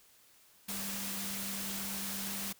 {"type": "tone in noise", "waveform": "sine", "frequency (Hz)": 197.2, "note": "G3", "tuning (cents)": 11, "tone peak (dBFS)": -43, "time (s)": [0.68, 2.53], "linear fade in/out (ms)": 10, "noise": "white", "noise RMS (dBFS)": -39, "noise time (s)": [0.68, 2.53], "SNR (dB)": -7, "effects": ["white hiss -63 dBFS RMS until 2.59 s"]}